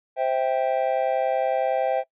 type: chord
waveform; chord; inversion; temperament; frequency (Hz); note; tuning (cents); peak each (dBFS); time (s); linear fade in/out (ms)
triangle; C major; none; just; 523.3 / 654.1 / 784.9; C5 / E5 / G5; 0 / -14 / +2; -23; 0.16-2.04; 50
effects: noise-tail reverb RT60 0.1 s tail -21 dB re dry + resampled to 8000 Hz